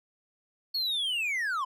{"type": "linear sweep", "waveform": "triangle", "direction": "down", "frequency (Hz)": [4401, 987.8], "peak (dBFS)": -26, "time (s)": [0.74, 1.65], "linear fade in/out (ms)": 10, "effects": []}